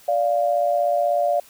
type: tone pair together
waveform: sine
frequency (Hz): 582.2 / 698.5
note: D5 / F5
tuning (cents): -15 / 0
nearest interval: minor third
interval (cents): 315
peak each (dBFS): -20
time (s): 0.08-1.4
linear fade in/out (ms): 5
effects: white hiss -50 dBFS RMS until 1.49 s